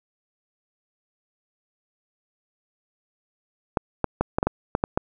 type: clicks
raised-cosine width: 1 ms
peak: -6 dBFS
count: 9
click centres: 3.772 / 4.043 / 4.21 / 4.385 / 4.429 / 4.47 / 4.751 / 4.839 / 4.975 s
effects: none